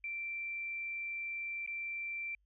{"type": "tone with dropouts", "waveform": "sine", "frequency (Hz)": 2349, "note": "D7", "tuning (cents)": 0, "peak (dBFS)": -37, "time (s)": [0.04, 2.35], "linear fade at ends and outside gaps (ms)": 2, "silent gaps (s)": [1.663, 1.675], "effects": ["added 50 Hz sine -70 dBFS peak until 2.45 s"]}